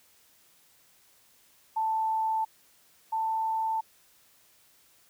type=tone pair in turn; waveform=sine; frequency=883 / 888.1 Hz; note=A5 / A5; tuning=+6 / +16 cents; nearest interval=unison; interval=10 cents; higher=second; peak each=-25 / -26 dBFS; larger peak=first; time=1.76-2.45 / 3.12-3.81 s; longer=neither; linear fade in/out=10 ms; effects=white hiss -62 dBFS RMS until 5.09 s